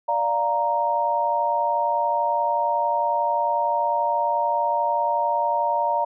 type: chord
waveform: sine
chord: Bb major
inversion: first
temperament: equal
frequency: 587.3 / 698.5 / 932.3 Hz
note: D5 / F5 / Bb5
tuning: 0 / 0 / 0 cents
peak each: -26 / -26 / -21 dBFS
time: 0.08-6.05 s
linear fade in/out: 10 ms
effects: none